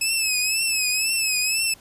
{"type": "tone with vibrato", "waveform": "15% pulse", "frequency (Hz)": 2584, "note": "E7", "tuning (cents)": -35, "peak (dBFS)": -13, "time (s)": [0.01, 1.74], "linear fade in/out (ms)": 5, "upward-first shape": "triangle", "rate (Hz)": 2, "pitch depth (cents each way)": 88, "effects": ["pink hiss -51 dBFS RMS until 1.8 s", "resampled to 32000 Hz"]}